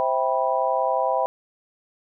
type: chord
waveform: sine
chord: C major seventh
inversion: none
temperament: just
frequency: 523.3 / 654.1 / 784.9 / 981.1 Hz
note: C5 / E5 / G5 / B5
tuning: 0 / -14 / +2 / -12 cents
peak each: -25 dBFS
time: 0-1.26 s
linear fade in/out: 0 ms
effects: none